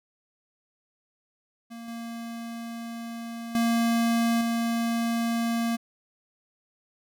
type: tone with level steps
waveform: square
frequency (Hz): 231.8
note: A#3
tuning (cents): -10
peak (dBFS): -39 / -35 / -22 / -25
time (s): 1.7-5.77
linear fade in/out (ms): 20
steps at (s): 1.88 / 3.55 / 4.41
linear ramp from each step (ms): 2
effects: none